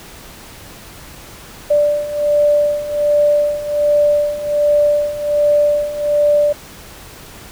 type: beating tone pair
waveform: sine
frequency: 587.3 / 588.6 Hz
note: D5 / D5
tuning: 0 / +4 cents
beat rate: 1.3 Hz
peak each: -17 / -13 dBFS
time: 1.7-6.53 s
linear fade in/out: 10 ms
effects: pink hiss -37 dBFS RMS until 7.51 s